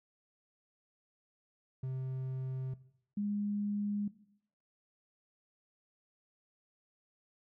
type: tone pair in turn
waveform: triangle / sine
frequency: 130.7 / 205.3 Hz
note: C3 / G#3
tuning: -1 / -20 cents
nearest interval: minor sixth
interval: 781 cents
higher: second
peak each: -33 / -32 dBFS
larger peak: second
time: 1.83-2.74 / 3.17-4.08 s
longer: neither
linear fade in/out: 5 ms
effects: noise-tail reverb RT60 0.7 s tail -17 dB re dry